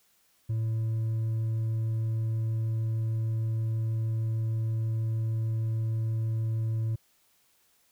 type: tone with hard clipping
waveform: sine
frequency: 111.7 Hz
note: A2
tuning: 27 cents sharp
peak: -27 dBFS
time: 0.49-6.96 s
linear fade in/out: 10 ms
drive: 2 dB
effects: white hiss -67 dBFS RMS until 7.91 s